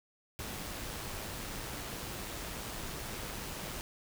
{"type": "noise with amplitude modulation", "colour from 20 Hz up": "pink", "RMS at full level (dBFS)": -40, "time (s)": [0.39, 3.81], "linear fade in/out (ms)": 0, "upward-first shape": "sine", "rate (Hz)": 108, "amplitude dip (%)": 25, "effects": []}